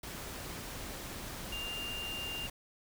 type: tone in noise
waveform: sine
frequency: 2798 Hz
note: F7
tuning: 3 cents sharp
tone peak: -38 dBFS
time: 1.52-2.47 s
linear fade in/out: 5 ms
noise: pink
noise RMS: -43 dBFS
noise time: 0.03-2.5 s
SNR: +2 dB
effects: none